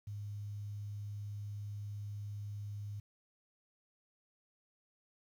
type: tone with quantisation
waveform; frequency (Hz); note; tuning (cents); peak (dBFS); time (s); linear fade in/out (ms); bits
sine; 102.9; G#2; -16; -40; 0.07-3; 5; 11
effects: none